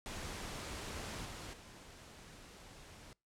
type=noise with level steps; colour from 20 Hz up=pink; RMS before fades=-44 / -47 / -55 dBFS; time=0.06-3.13 s; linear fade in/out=0 ms; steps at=1.25 / 1.53 s; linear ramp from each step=5 ms; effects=noise-tail reverb RT60 0.3 s tail -26 dB re dry + low-pass 9000 Hz 12 dB/octave